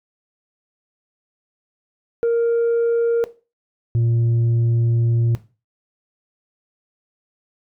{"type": "tone pair in turn", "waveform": "sine", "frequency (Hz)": [466.2, 116.55], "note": ["A#4", "A#2"], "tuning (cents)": [0, 0], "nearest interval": "2 octaves", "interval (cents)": 2400, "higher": "first", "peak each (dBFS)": -12, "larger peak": "neither", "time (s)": [[2.23, 3.24], [3.95, 5.35]], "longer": "second", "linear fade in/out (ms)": 0, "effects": ["noise-tail reverb RT60 0.3 s tail -17 dB re dry", "tanh soft clip ceiling -14 dBFS"]}